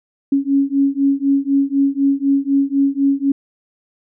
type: beating tone pair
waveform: sine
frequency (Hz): 274.9 / 278.9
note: C#4 / C#4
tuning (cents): -14 / +11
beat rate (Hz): 4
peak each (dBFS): -16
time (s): 0.32-3.32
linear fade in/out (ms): 5
effects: none